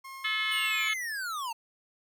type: tone with tremolo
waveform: 30% pulse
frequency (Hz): 1073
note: C6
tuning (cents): +43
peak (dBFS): -38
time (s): 0.04-0.89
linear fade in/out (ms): 10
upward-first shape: triangle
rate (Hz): 2.3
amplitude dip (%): 40
type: harmonic tone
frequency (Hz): 431.7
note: A4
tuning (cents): -33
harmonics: 3 / 4 / 5 / 6 / 7 / 8 / 9 / 10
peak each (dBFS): -37 / -36 / -30 / -44 / -36 / -36 / -44 / -47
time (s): 0.24-0.94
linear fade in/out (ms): 10
type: linear sweep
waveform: square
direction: down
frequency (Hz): 3016 to 874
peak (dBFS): -33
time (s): 0.51-1.53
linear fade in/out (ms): 10
effects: none